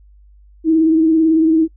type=tone with vibrato; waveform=sine; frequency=320.7 Hz; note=E4; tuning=48 cents flat; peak=-9 dBFS; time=0.64-1.68 s; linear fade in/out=50 ms; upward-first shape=sine; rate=18 Hz; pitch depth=36 cents each way; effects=noise-tail reverb RT60 0.1 s tail -24 dB re dry + added 50 Hz sine -43 dBFS peak until 1.76 s